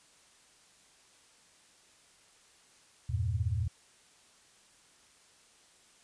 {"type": "chord", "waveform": "sine", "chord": "E diminished", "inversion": "none", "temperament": "equal", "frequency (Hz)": [82.41, 98, 116.54], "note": ["E2", "G2", "Bb2"], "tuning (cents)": [0, 0, 0], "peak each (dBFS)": -33, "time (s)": [3.09, 3.68], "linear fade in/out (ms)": 10, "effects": ["white hiss -62 dBFS RMS until 6.03 s", "resampled to 22050 Hz"]}